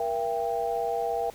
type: tone cluster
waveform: sine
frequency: 473.7 / 674 / 791 Hz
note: A#4 / E5 / G5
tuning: +28 / +38 / +15 cents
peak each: -30 dBFS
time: 0-1.3 s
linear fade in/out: 2 ms
effects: pink hiss -50 dBFS RMS until 1.34 s

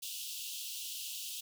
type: high-pass noise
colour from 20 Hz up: pink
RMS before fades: -42 dBFS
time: 0.02-1.41 s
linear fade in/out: 10 ms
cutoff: 2700 Hz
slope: 96 dB/octave
effects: none

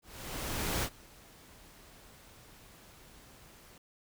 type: noise with ADSR envelope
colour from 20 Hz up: pink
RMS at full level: -32 dBFS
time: 0.02-3.78 s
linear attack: 810 ms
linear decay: 64 ms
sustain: -24 dB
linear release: 4 ms
effects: none

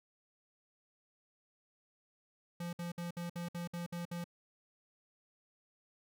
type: tone bursts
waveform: square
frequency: 172.7 Hz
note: F3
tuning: 19 cents flat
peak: -39 dBFS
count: 9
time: 2.6-4.242 s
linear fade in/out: 5 ms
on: 130 ms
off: 59 ms
effects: none

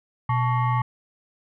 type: tone with frequency modulation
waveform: sine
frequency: 122.4 Hz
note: B2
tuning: 15 cents flat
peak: -19 dBFS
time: 0.29-0.82 s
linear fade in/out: 5 ms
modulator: 999 Hz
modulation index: 0.97
effects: none

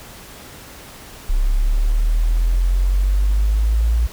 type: exponential sweep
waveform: sine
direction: up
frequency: 33.26 to 58.27 Hz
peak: -13 dBFS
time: 1.29-4.07 s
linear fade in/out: 10 ms
effects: pink hiss -39 dBFS RMS until 4.12 s

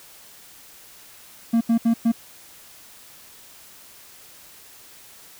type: tone bursts at uneven times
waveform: triangle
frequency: 230 Hz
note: A#3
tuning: 23 cents flat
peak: -13 dBFS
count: 4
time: 1.53-1.61 / 1.69-1.78 / 1.85-1.94 / 2.05-2.12 s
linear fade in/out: 10 ms
effects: white hiss -47 dBFS RMS until 5.39 s

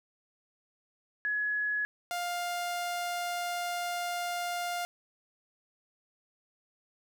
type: tone pair in turn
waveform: sine / sawtooth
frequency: 1689 / 702.8 Hz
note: G#6 / F5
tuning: +29 / +11 cents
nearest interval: octave + minor third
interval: 1518 cents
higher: first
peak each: -28 dBFS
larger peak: neither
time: 1.25-1.85 / 2.11-4.85 s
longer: second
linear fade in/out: 0 ms
effects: none

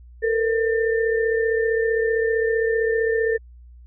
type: tone cluster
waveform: sine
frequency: 449.4 / 484.8 / 1794 Hz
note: A4 / B4 / A6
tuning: +37 / -32 / +33 cents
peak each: -19 / -27 / -26 dBFS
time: 0.22-3.38 s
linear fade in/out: 20 ms
effects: added 60 Hz sine -42 dBFS peak until 3.86 s

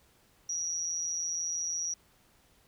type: tone with amplitude modulation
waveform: sine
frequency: 5750 Hz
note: F8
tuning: 50 cents sharp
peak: -27 dBFS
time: 0.49-1.94 s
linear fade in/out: 5 ms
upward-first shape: sine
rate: 166 Hz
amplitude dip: 85%
effects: pink hiss -65 dBFS RMS until 2.67 s

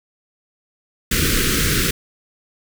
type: band-stop noise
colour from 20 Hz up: pink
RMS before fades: -18 dBFS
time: 1.11-1.91 s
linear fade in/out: 5 ms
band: 470 to 1300 Hz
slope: 48 dB/octave
effects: none

